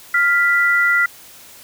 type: tone pair together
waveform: sine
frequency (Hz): 1399.5 / 1975.5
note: F6 / B6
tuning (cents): +3 / 0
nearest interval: tritone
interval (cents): 597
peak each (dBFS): -15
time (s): 0.14-1.06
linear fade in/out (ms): 5
effects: white hiss -42 dBFS RMS until 1.63 s